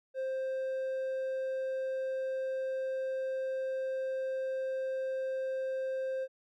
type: tone with hard clipping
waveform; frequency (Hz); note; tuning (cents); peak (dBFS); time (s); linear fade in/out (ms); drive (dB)
sine; 526; C5; +9; -33; 0.14-6.28; 50; 3
effects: none